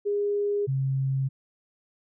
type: tone pair in turn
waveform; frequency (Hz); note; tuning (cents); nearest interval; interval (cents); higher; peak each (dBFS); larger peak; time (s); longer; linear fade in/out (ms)
sine; 409 / 134.38; G#4 / C3; -26 / +47; octave + perfect fifth; 1927; first; -23; neither; 0.05-0.67 / 0.67-1.29; neither; 20
effects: none